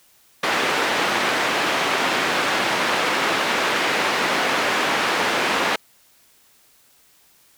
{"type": "band-pass noise", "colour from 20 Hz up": "white", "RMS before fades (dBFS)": -21, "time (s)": [0.43, 5.76], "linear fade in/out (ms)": 5, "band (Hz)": [240, 2200], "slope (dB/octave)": 12, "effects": ["white hiss -56 dBFS RMS until 7.57 s"]}